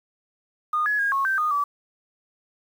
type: tone with pitch steps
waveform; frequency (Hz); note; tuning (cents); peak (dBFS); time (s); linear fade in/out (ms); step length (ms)
sine; 1225 / 1690 / 1630 / 1095 / 1560 / 1229 / 1151; D#6 / G#6 / G#6 / C#6 / G6 / D#6 / D6; -27 / +30 / -33 / -22 / -9 / -22 / -35; -20; 0.73-1.64; 5; 130
effects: 8-bit